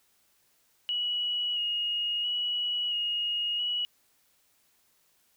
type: tone with vibrato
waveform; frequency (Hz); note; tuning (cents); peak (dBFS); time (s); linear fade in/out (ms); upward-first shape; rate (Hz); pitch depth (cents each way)
sine; 2899; F#7; -36; -27; 0.89-3.85; 0; square; 0.74; 17
effects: white hiss -68 dBFS RMS until 5.36 s